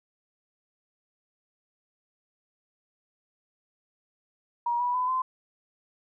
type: tone with pitch steps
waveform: sine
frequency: 952 / 977.6 / 1004 / 1031 Hz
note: A#5 / B5 / B5 / C6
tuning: +36 / -18 / +28 / -26 cents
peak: -24 dBFS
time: 4.66-5.22 s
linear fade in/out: 5 ms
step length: 140 ms
effects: none